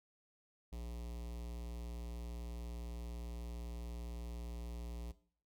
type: tone with notch filter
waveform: square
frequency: 58.8 Hz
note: A#1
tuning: 16 cents sharp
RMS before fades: -45 dBFS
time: 0.72-5.12 s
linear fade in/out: 10 ms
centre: 1500 Hz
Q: 1.1
effects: noise-tail reverb RT60 0.5 s tail -17 dB re dry